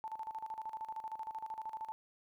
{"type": "tone with tremolo", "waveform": "sine", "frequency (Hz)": 880, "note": "A5", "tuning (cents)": 0, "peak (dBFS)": -38, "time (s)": [0.04, 1.92], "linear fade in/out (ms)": 0, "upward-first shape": "square", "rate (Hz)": 13, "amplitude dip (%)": 75, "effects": ["13-bit"]}